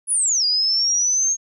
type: linear two-way sweep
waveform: sine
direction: down then up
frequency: 10450 to 4816 to 6510 Hz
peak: -16 dBFS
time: 0.07-1.37 s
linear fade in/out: 50 ms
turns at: 0.45 s
effects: none